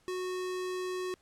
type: tone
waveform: square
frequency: 367.4 Hz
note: F#4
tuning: 12 cents flat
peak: -34 dBFS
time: 0.08-1.14 s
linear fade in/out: 0 ms
effects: pink hiss -68 dBFS RMS until 1.21 s + low-pass 10000 Hz 12 dB/octave